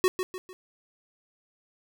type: tone with echo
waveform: square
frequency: 370 Hz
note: F#4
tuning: in tune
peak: -19 dBFS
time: 0.04-0.08 s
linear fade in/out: 0 ms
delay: 150 ms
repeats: 3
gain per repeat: -8 dB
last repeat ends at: 0.53 s
effects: none